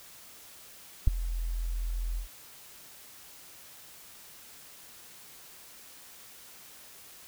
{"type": "tone with ADSR envelope", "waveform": "sine", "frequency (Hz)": 42.35, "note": "E1", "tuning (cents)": 48, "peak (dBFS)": -11, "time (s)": [1.07, 2.28], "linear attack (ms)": 6, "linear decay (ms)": 9, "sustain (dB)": -18, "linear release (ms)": 110, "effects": ["white hiss -51 dBFS RMS until 7.27 s"]}